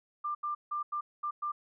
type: tone bursts at uneven times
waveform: sine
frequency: 1191 Hz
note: D6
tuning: 24 cents sharp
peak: -31 dBFS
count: 6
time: 0.24-0.35 / 0.43-0.55 / 0.71-0.83 / 0.92-1.01 / 1.23-1.31 / 1.42-1.52 s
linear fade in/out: 10 ms
effects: none